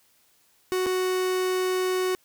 45% pulse tone with dropouts, 370 Hz, F#4, in tune, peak -23 dBFS, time 0.72-2.15 s, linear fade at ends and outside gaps 0 ms, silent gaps 0.861-0.866 s, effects white hiss -63 dBFS RMS until 2.24 s

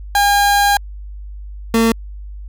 30% pulse tone pair in turn, 810 / 227.3 Hz, G#5 / A#3, -43 / -43 cents, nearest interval octave + minor seventh, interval 2200 cents, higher first, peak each -8 / -8 dBFS, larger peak neither, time 0.15-0.77 / 1.74-1.92 s, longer first, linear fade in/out 2 ms, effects added 50 Hz sine -28 dBFS peak until 2.48 s

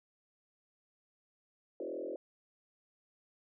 sine tone with frequency modulation, 446.3 Hz, A4, 25 cents sharp, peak -37 dBFS, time 1.8-2.16 s, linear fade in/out 2 ms, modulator 42 Hz, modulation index 3.1, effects none

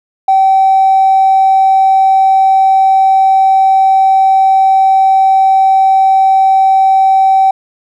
triangle tone with tanh clipping, 770 Hz, G5, 31 cents flat, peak -4 dBFS, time 0.28-7.51 s, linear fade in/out 5 ms, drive 1 dB, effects none

